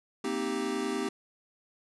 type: chord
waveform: square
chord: C minor seventh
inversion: third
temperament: equal with one note detuned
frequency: 231.1 / 261.6 / 311.1 / 392 Hz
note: Bb3 / C4 / Eb4 / G4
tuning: -15 / 0 / 0 / 0 cents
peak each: -38 / -36 / -37 / -34 dBFS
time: 0.24-1.09 s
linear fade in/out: 5 ms
effects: resampled to 24000 Hz + 10-bit